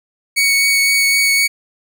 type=tone with vibrato; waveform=sawtooth; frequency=2230 Hz; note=C#7; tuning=10 cents sharp; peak=-8 dBFS; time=0.36-1.48 s; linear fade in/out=20 ms; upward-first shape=triangle; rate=3.9 Hz; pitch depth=11 cents each way; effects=none